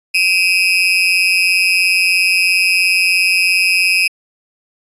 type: tone with amplitude modulation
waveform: 35% pulse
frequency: 2536 Hz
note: D#7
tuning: 32 cents sharp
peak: -5 dBFS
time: 0.14-4.08 s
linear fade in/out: 10 ms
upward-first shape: sine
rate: 183 Hz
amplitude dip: 90%
effects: resampled to 22050 Hz